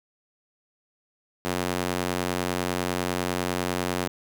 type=tone with high-pass filter; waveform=square; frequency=45 Hz; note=F#1; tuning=47 cents flat; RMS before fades=-28 dBFS; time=1.45-4.08 s; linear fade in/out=0 ms; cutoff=240 Hz; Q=0.65; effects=none